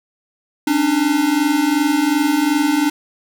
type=tone pair together; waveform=square; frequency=277.2 / 299.9 Hz; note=C#4 / D4; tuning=0 / +36 cents; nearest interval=minor second; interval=136 cents; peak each=-20 / -16 dBFS; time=0.67-2.9 s; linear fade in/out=5 ms; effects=none